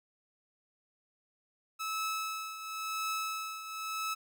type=tone with tremolo; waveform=sawtooth; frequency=1300 Hz; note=E6; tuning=24 cents flat; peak=-28 dBFS; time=1.79-4.15 s; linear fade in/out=20 ms; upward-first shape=triangle; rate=0.95 Hz; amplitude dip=70%; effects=none